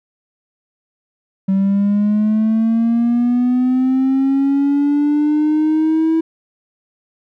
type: linear sweep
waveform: triangle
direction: up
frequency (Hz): 191.5 to 325.3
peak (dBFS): -9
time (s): 1.48-6.21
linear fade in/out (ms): 10
effects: tanh soft clip ceiling -7 dBFS